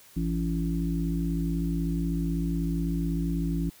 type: harmonic tone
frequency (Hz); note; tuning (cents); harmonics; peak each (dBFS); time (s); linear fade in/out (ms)
56.1; A1; +34; 1 / 3 / 5 / 6; -30 / -28 / -32 / -39; 0.16-3.7; 10
effects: white hiss -54 dBFS RMS until 3.8 s